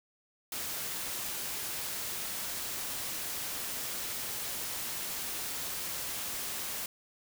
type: noise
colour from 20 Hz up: white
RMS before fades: -37 dBFS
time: 0.52-6.86 s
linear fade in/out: 2 ms
effects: none